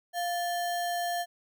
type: tone with sample-and-hold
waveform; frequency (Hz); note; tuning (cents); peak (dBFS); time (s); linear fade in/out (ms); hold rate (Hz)
sine; 698.5; F5; 0; -28; 0.13-1.26; 50; 2450
effects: none